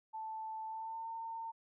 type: tone with pitch glide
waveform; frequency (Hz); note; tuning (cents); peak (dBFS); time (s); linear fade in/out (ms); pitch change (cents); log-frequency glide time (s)
sine; 880 to 907.4; A5 to A#5; 0 to -47; -40; 0.13-1.52; 20; +53; 0.66-1.08
effects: none